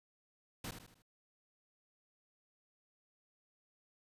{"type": "noise with echo", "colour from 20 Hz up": "pink", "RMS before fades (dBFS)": -43, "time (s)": [0.64, 0.71], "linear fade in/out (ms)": 5, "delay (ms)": 78, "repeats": 4, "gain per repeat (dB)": -7, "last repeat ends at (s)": 1.022, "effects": ["resampled to 32000 Hz"]}